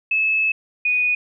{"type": "tone pair in turn", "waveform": "sine", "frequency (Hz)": [2600, 2476], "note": ["E7", "D#7"], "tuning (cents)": [-24, -9], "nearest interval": "minor second", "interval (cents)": 85, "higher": "first", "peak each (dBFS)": -16, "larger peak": "neither", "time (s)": [[0.11, 0.52], [0.85, 1.15]], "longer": "first", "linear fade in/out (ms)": 5, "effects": []}